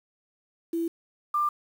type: tone pair in turn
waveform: sine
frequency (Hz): 333.4 / 1190.9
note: E4 / D6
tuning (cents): +20 / +24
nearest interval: octave + minor seventh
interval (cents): 2204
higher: second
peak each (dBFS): -25 / -22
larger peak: second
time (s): 0.73-0.88 / 1.34-1.49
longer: neither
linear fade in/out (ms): 5
effects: 8-bit